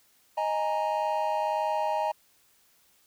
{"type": "chord", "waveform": "triangle", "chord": "D# suspended fourth", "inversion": "none", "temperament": "equal", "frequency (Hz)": [622.3, 830.6, 932.3], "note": ["D#5", "G#5", "A#5"], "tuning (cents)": [0, 0, 0], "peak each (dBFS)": -28, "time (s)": [0.37, 2.12], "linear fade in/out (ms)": 10, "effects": ["white hiss -64 dBFS RMS until 3.06 s"]}